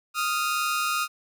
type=tone pair together; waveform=sawtooth; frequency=1244.5 / 1386.5 Hz; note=D#6 / F6; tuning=0 / -13 cents; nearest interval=major second; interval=187 cents; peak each=-22 / -25 dBFS; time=0.14-1.08 s; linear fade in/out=50 ms; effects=none